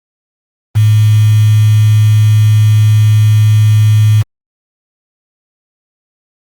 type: tone with quantisation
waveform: sine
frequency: 107.4 Hz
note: A2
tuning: 41 cents flat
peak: -4 dBFS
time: 0.75-4.23 s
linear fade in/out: 20 ms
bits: 4
effects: Opus 32 kbps